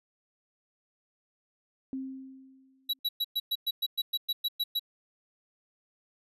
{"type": "tone with exponential decay", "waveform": "sine", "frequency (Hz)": 264.8, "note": "C4", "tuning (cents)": 21, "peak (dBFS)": -31, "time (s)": [1.93, 2.99], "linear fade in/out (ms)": 1, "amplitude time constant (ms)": 230}
{"type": "tone bursts", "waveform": "square", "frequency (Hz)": 3907, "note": "B7", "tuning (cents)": -19, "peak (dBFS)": -27, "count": 13, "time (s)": [2.89, 4.795], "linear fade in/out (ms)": 10, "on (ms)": 45, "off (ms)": 110}
{"effects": ["resampled to 32000 Hz"]}